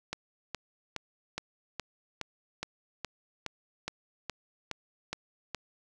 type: click train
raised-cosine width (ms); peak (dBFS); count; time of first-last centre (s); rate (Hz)
0.2; -17; 14; 0.13-5.547; 2.4
effects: none